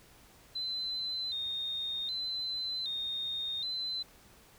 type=tone with vibrato; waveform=sine; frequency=3862 Hz; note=B7; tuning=39 cents flat; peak=-33 dBFS; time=0.55-4.03 s; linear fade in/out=10 ms; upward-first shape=square; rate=0.65 Hz; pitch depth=81 cents each way; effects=pink hiss -59 dBFS RMS until 4.58 s